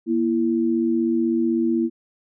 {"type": "tone pair together", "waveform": "sine", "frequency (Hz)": [237.1, 333.1], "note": ["A#3", "E4"], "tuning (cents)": [30, 18], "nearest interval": "tritone", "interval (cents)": 588, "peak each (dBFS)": [-21, -20], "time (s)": [0.06, 1.9], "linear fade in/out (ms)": 50, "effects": []}